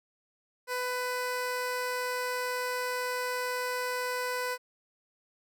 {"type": "tone", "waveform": "15% pulse", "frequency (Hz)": 499, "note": "B4", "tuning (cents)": 18, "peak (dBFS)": -24, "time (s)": [0.67, 4.58], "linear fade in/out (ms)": 50, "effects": []}